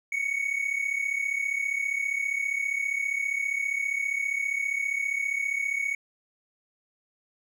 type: tone pair together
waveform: triangle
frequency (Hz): 2200 / 2235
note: C#7 / C#7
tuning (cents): -14 / +14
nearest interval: unison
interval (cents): 28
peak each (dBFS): -29 / -26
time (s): 0.12-5.95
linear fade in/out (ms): 5
effects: none